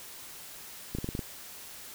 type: clicks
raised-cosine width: 3 ms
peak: -20 dBFS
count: 6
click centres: 0.95 / 0.986 / 1.044 / 1.089 / 1.151 / 1.192 s
effects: white hiss -46 dBFS RMS until 1.94 s